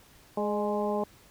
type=harmonic tone with a mistuned harmonic; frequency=208.9 Hz; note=G#3; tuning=10 cents sharp; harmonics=1 / 2 / 3 / 4 / 5; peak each=-32 / -31 / -32 / -34 / -38 dBFS; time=0.37-1.04 s; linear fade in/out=5 ms; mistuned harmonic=3; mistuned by=-37 cents; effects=pink hiss -57 dBFS RMS until 1.3 s